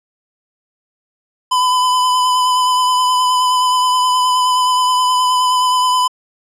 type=tone with vibrato; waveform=square; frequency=1006 Hz; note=B5; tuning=32 cents sharp; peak=-12 dBFS; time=1.51-6.08 s; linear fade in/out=10 ms; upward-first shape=sine; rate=9.5 Hz; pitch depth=18 cents each way; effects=low-pass 10000 Hz 12 dB/octave